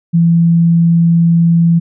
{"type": "tone", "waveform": "sine", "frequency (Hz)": 168.1, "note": "E3", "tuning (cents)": 34, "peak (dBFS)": -6, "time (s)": [0.13, 1.8], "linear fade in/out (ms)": 20, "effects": []}